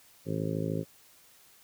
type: harmonic tone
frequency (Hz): 53.4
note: G#1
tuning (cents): +49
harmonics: 2 / 3 / 4 / 5 / 6 / 7 / 8 / 9 / 10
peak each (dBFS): -37 / -33 / -40 / -37 / -42 / -39 / -39 / -44 / -40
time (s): 0.25-0.85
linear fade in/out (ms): 50
effects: white hiss -59 dBFS RMS until 1.63 s